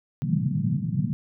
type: band-pass noise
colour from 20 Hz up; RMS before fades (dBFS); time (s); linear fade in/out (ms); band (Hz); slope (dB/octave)
pink; -25; 0.22-1.13; 0; 120 to 210; 48
effects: none

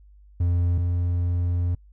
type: tone pair in turn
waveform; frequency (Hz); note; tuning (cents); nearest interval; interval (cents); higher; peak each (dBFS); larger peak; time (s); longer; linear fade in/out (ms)
triangle; 87.31 / 87.71; F2 / F2; 0 / +8; unison; 8; second; -17 / -19; first; 0.4-0.78 / 0.78-1.75; second; 5
effects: noise-tail reverb RT60 0.1 s tail -25 dB re dry + added 50 Hz sine -48 dBFS peak until 1.92 s

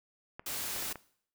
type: clicks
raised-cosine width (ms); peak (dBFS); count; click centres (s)
0.5; -27; 5; 0.395 / 0.762 / 0.825 / 0.913 / 0.957
type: noise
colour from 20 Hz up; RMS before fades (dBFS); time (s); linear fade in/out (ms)
white; -37; 0.46-0.93; 5
effects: noise-tail reverb RT60 0.6 s tail -20 dB re dry

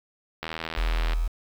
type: click train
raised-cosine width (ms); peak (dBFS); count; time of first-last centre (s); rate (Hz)
0.3; -15; 58; 0.43-1.134; 81
type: tone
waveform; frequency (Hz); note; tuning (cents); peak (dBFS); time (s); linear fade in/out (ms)
sine; 41.2; E1; 0; -22; 0.77-1.28; 10
effects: 7-bit

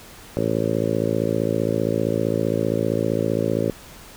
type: harmonic tone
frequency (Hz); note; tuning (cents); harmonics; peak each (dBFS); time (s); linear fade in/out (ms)
55.3; A1; +9; 2 / 3 / 4 / 5 / 6 / 7 / 8 / 9 / 10; -28 / -28 / -28 / -28 / -28 / -28 / -28 / -28 / -28; 0.37-3.7; 0
effects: pink hiss -43 dBFS RMS until 4.16 s

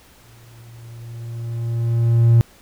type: tone with exponential growth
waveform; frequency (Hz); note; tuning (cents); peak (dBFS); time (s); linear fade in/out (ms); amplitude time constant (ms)
triangle; 116.54; A#2; 0; -5; 0.24-2.41; 0; 470
effects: tanh soft clip ceiling -3 dBFS + pink hiss -50 dBFS RMS until 2.61 s

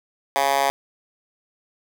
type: tone with high-pass filter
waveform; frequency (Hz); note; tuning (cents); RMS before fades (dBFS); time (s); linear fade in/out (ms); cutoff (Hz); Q
10% pulse; 138.59; C#3; 0; -20; 0.36-0.7; 0; 780; 2
effects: none

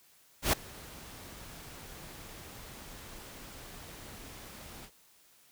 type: noise with ADSR envelope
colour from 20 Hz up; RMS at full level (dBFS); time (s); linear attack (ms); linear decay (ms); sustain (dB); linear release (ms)
pink; -24; 0.42-4.91; 110; 6; -24; 70
effects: white hiss -63 dBFS RMS until 5.51 s

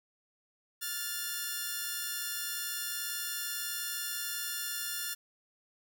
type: tone pair together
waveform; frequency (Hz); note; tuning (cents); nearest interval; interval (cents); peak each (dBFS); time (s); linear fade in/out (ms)
5% pulse; 1413 / 1751.2; F6 / A6; +20 / -9; major third; 371; -26; 0.81-5.15; 20
effects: none

